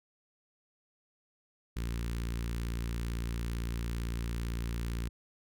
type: tone with notch filter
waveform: sawtooth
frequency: 57.8 Hz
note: A#1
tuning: 14 cents flat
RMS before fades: -35 dBFS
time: 1.76-5.09 s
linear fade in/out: 10 ms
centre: 680 Hz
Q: 0.65
effects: none